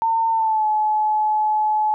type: tone with pitch glide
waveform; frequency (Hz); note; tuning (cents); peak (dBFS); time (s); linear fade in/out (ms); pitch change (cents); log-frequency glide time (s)
sine; 905 to 855.7; A5 to A5; +48 to -48; -16; 0.02-1.94; 0; -96; 0.32-0.66
effects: none